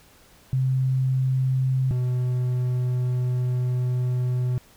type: tone pair in turn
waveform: sine / triangle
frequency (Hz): 130.81 / 125.12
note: C3 / B2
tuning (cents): 0 / +23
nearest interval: minor second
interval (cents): 77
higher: first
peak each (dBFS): -19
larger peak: neither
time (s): 0.53-1.91 / 1.91-4.58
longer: second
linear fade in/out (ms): 0
effects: pink hiss -54 dBFS RMS until 4.76 s